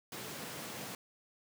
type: high-pass noise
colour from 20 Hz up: pink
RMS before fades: -44 dBFS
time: 0.12-0.95 s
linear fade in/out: 2 ms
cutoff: 130 Hz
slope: 24 dB/octave
effects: none